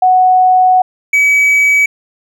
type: tone pair in turn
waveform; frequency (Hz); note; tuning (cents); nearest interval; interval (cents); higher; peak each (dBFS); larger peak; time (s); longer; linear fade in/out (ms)
sine / triangle; 740 / 2279; F#5 / C#7; 0 / +47; octave + perfect fifth; 1947; second; -5; neither; 0.02-0.82 / 1.13-1.86; first; 5
effects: none